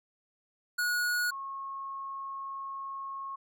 square / sine tone pair in turn, 1454 / 1089.3 Hz, F#6 / C#6, -31 / -31 cents, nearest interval perfect fourth, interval 500 cents, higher first, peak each -28 / -36 dBFS, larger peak first, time 0.78-1.31 / 1.31-3.36 s, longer second, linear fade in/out 10 ms, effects none

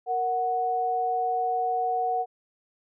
sine tone pair together, 466.2 / 739.3 Hz, A#4 / F#5, 0 / -2 cents, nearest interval minor sixth, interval 798 cents, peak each -31 / -24 dBFS, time 0.06-2.26 s, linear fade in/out 50 ms, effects none

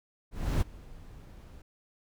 brown noise with ADSR envelope, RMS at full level -25 dBFS, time 0.31-1.62 s, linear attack 300 ms, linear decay 23 ms, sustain -23 dB, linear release 5 ms, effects none

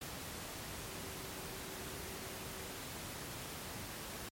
sine tone in noise, 382.4 Hz, G4, 43 cents flat, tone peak -54 dBFS, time 0.84-2.77 s, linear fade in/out 5 ms, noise pink, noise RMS -45 dBFS, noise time 0.01-4.29 s, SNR -12 dB, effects high-pass 60 Hz 12 dB/octave + MP3 64 kbps

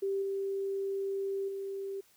sine tone with level steps, 392 Hz, G4, in tune, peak -29 / -31 / -35 dBFS, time 0.02-2.01 s, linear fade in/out 10 ms, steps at 0.22 / 1.48 s, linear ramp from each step 5 ms, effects white hiss -65 dBFS RMS until 2.16 s

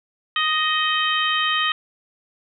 harmonic tone with a mistuned harmonic, 622.3 Hz, D#5, in tune, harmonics 2 / 3 / 4 / 5 / 6, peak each -23 / -24 / -28 / -23 / -29 dBFS, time 0.36-1.72 s, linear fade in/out 2 ms, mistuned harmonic 4, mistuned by +34 cents, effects none

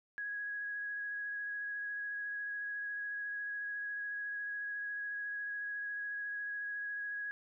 sine tone with vibrato, 1661.2 Hz, G#6, in tune, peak -37 dBFS, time 0.18-7.31 s, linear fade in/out 0 ms, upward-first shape sine, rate 14 Hz, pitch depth 12 cents each way, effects none

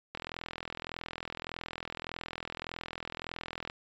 click train, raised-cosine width 0.3 ms, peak -21 dBFS, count 149, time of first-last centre 0.15-3.699 s, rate 41.7 Hz, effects resampled to 16000 Hz

